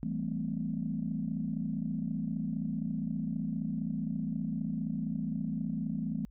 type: chord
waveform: sine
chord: A minor seventh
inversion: second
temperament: equal with one note detuned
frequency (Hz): 164.81 / 196 / 220 / 255.1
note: E3 / G3 / A3 / C4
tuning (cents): 0 / 0 / 0 / -44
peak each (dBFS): -36 / -38 / -35 / -38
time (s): 0.03-6.25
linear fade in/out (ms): 0
effects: tanh soft clip ceiling -21 dBFS + added 50 Hz sine -53 dBFS peak until 6.3 s